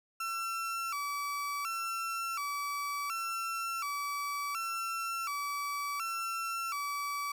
35% pulse tone with vibrato, 1244.5 Hz, D#6, in tune, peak -32 dBFS, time 0.2-7.32 s, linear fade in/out 5 ms, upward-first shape square, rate 0.69 Hz, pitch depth 140 cents each way, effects none

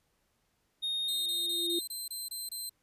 triangle tone, 3706 Hz, A#7, 11 cents flat, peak -29 dBFS, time 0.82-1.81 s, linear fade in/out 20 ms
sine tone with exponential growth, 342.9 Hz, F4, 32 cents flat, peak -30 dBFS, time 1-1.79 s, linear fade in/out 5 ms, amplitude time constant 170 ms
5% pulse tone bursts, 4111 Hz, C8, 31 cents flat, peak -29 dBFS, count 8, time 1.08-2.695 s, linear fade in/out 5 ms, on 180 ms, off 25 ms
effects pink hiss -75 dBFS RMS until 2.82 s + resampled to 32000 Hz

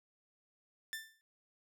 sawtooth tone with exponential decay, 1776 Hz, A6, 16 cents sharp, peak -33 dBFS, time 0.93-1.21 s, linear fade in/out 0 ms, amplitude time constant 59 ms, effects none

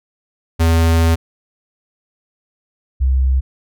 square / sine tone pair in turn, 82.41 / 65.41 Hz, E2 / C2, 0 / 0 cents, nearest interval major third, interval 400 cents, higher first, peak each -11 dBFS, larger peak neither, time 0.59-1.16 / 3-3.41 s, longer first, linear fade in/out 20 ms, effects none

